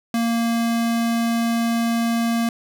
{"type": "tone", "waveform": "square", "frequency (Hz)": 231.7, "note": "A#3", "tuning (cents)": -10, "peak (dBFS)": -19, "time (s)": [0.14, 2.49], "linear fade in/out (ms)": 2, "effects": []}